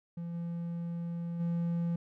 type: tone with level steps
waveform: triangle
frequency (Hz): 170.2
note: F3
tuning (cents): -44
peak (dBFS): -34 / -32 / -27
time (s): 0.17-1.96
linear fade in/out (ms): 5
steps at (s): 0.33 / 1.39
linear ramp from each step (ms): 20
effects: none